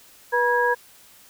sine tone cluster, 485.8 / 963 / 1649 Hz, B4 / B5 / G#6, -29 / -44 / -13 cents, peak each -22 dBFS, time 0.32-0.75 s, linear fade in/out 20 ms, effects white hiss -51 dBFS RMS until 1.29 s

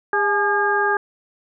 harmonic tone with a mistuned harmonic, 405.1 Hz, G#4, 43 cents flat, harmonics 1 / 2 / 3 / 4, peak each -22 / -22 / -24 / -20 dBFS, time 0.13-0.97 s, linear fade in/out 2 ms, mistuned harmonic 2, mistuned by +68 cents, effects none

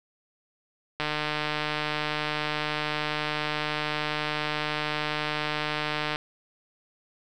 click train, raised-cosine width 0.3 ms, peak -12 dBFS, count 780, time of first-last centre 1-6.159 s, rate 151 Hz, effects none

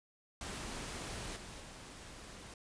pink noise with level steps, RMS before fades -43 / -49 / -51 dBFS, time 0.41-2.54 s, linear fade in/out 2 ms, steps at 1.36 / 1.6 s, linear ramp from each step 5 ms, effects resampled to 22050 Hz

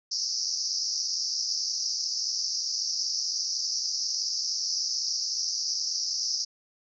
pink band-pass noise, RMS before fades -30 dBFS, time 0.11-6.45 s, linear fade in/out 10 ms, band 4800 to 5900 Hz, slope 96 dB/octave, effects none

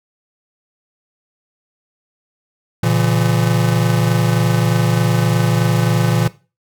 square chord, A# diminished, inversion none, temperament just, 116.54 / 139.85 / 167.82 Hz, A#2 / C#3 / E3, 0 / +16 / +31 cents, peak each -17 / -21 / -18 dBFS, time 2.83-6.28 s, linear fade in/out 5 ms, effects noise-tail reverb RT60 0.3 s tail -17 dB re dry

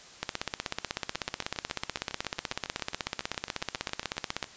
two click trains, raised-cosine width 0.2 ms, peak -20 / -12 dBFS, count 25 / 69, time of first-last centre 1.15-4.442 / 0.23-4.428 s, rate 7.29 / 16.2 Hz, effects white hiss -50 dBFS RMS until 4.56 s + resampled to 16000 Hz

